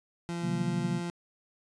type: tone with pitch glide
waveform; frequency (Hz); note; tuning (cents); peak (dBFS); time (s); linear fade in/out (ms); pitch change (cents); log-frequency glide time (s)
30% pulse; 171.3 to 172.79; F3 to F3; -33 to -18; -30; 0.29-1.1; 0; +15; 0.47-0.68
type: chord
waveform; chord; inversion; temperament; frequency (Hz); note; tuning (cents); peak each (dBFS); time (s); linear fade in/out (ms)
sine; C half-diminished seventh; none; equal; 130.81 / 155.56 / 185 / 233.1; C3 / Eb3 / Gb3 / Bb3; 0 / 0 / 0 / 0; -35 / -35 / -33 / -36; 0.41-1.02; 50
effects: resampled to 22050 Hz